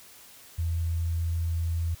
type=tone; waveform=sine; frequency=83.4 Hz; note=E2; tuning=21 cents sharp; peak=-25 dBFS; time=0.58-1.95 s; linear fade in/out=10 ms; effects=white hiss -51 dBFS RMS until 2 s